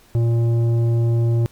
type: tone with tanh clipping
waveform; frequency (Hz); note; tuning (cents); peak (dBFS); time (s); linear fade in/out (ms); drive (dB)
triangle; 116.54; A#2; 0; -16; 0.15-1.46; 0; 14
effects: pink hiss -52 dBFS RMS until 1.51 s + MP3 96 kbps